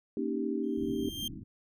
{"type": "chord", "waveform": "sine", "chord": "Eb dominant seventh", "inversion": "second", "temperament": "equal", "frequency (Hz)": [233.1, 277.2, 311.1, 392], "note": ["Bb3", "Db4", "Eb4", "G4"], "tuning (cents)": [0, 0, 0, 0], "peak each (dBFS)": -35, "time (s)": [0.17, 1.09], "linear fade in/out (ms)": 2}
{"type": "tone with exponential growth", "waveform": "40% pulse", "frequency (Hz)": 3174, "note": "G7", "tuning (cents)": 21, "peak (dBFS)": -31, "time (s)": [0.63, 1.28], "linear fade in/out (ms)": 5, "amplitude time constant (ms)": 140}
{"type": "low-pass noise", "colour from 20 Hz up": "white", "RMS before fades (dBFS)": -43, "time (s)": [0.77, 1.44], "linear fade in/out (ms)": 10, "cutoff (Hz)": 340, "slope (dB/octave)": 96}
{"effects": []}